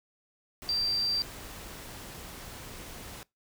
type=tone in noise; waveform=sine; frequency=4699 Hz; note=D8; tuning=in tune; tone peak=-26 dBFS; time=0.69-1.22 s; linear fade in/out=0 ms; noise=pink; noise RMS=-44 dBFS; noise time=0.62-3.23 s; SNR=+15 dB; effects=noise-tail reverb RT60 0.2 s tail -23 dB re dry